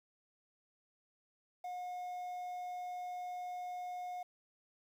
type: tone with quantisation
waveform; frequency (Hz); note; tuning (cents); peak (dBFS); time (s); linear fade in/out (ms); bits
triangle; 721; F#5; -45; -38; 1.64-4.23; 5; 11
effects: none